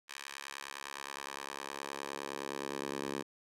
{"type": "tone with high-pass filter sweep", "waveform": "10% pulse", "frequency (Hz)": 69.7, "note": "C#2", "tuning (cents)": 10, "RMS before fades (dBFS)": -42, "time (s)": [0.08, 3.23], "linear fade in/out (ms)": 20, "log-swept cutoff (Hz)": [1800, 300], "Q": 0.91, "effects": ["low-pass 11000 Hz 12 dB/octave"]}